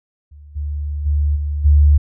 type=tone with level steps; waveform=sine; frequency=73.42 Hz; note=D2; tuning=in tune; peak=-37 / -20 / -13 / -18 / -7 dBFS; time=0.31-1.98 s; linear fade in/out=10 ms; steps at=0.55 / 1.05 / 1.35 / 1.64 s; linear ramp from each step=20 ms; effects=none